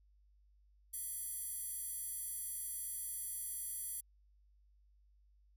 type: tone with high-pass filter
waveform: square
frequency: 659.3 Hz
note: E5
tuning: in tune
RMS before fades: -43 dBFS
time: 0.93-4.01 s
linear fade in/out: 10 ms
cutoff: 11000 Hz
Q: 3.1
effects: added 50 Hz sine -65 dBFS peak until 5.56 s